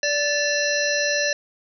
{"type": "harmonic tone with a mistuned harmonic", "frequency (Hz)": 583, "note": "D5", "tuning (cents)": -13, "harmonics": [1, 3, 5, 7, 9, 10], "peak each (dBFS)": [-24, -24, -30, -28, -30, -29], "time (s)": [0.03, 1.33], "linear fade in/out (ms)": 2, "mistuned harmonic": 5, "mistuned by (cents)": -130, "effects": []}